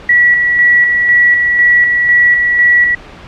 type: tone with tremolo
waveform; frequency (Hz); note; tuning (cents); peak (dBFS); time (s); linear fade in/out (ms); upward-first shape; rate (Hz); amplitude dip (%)
sine; 1938; B6; -33; -4; 0.09-2.95; 5; square; 2; 35
effects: pink hiss -33 dBFS RMS until 3.27 s + low-pass 3000 Hz 12 dB/octave